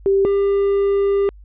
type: tone pair in turn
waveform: sine / triangle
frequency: 392 / 398.4 Hz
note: G4 / G4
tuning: 0 / +28 cents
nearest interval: unison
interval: 28 cents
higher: second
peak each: -12 dBFS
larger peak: neither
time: 0.06-0.25 / 0.25-1.29 s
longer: second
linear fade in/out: 0 ms
effects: added 50 Hz sine -39 dBFS peak until 1.44 s + resampled to 8000 Hz